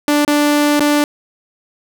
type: tone with dropouts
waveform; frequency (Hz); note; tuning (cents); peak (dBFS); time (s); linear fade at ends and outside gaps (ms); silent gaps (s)
sawtooth; 293.7; D4; 0; -7; 0.08-1.04; 1; 0.249-0.278 / 0.796-0.805
effects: none